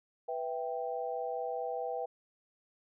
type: chord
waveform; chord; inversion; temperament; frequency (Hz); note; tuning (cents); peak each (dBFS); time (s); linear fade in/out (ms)
sine; E minor; second; equal; 493.9 / 659.3 / 784; B4 / E5 / G5; 0 / 0 / 0; -37 / -39 / -38; 0.28-2.06; 10
effects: none